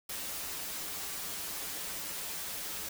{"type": "noise with comb filter", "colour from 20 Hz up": "white", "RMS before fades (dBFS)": -39, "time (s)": [0.09, 2.89], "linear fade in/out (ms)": 5, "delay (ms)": 8.2, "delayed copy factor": -0.8, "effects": []}